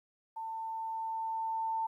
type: tone with level ramp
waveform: sine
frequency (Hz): 895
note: A5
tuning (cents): +29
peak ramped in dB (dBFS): -37 to -30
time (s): 0.36-1.87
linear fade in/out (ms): 10
effects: 12-bit